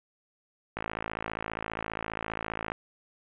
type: click train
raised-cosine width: 0.5 ms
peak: -17 dBFS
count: 108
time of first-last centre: 0.77-2.719 s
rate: 54.9 Hz
effects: resampled to 8000 Hz + 9-bit